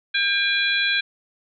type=harmonic tone with a mistuned harmonic; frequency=801 Hz; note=G5; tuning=37 cents sharp; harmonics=2 / 3 / 4 / 5; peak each=-22 / -24 / -25 / -26 dBFS; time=0.14-1.01 s; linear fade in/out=10 ms; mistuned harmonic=4; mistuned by=+80 cents; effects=none